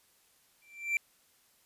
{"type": "tone with exponential growth", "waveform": "triangle", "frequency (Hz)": 2349, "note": "D7", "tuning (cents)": 0, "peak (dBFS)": -22, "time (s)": [0.62, 0.97], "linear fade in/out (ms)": 1, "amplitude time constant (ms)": 75, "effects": ["white hiss -67 dBFS RMS until 1.65 s", "resampled to 32000 Hz"]}